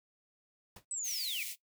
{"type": "noise with exponential decay", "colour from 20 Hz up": "pink", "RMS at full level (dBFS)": -46, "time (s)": [0.76, 0.85], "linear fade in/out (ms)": 5, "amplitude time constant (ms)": 19}
{"type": "linear sweep", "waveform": "sine", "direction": "down", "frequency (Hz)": [8110, 2219], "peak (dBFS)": -35, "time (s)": [0.91, 1.43], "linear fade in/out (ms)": 2}
{"type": "high-pass noise", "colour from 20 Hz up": "white", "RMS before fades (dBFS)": -41, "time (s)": [1.03, 1.56], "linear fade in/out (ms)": 50, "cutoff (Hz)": 2000, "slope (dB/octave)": 96}
{"effects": ["noise-tail reverb RT60 0.1 s tail -17 dB re dry"]}